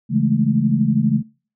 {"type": "chord", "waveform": "sine", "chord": "A major seventh", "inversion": "first", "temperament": "equal", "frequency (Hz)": [138.59, 164.81, 207.7, 220], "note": ["C#3", "E3", "G#3", "A3"], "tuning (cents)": [0, 0, 0, 0], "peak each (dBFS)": [-20, -23, -20, -18], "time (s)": [0.09, 1.23], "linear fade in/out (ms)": 50, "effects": ["noise-tail reverb RT60 0.4 s tail -24 dB re dry"]}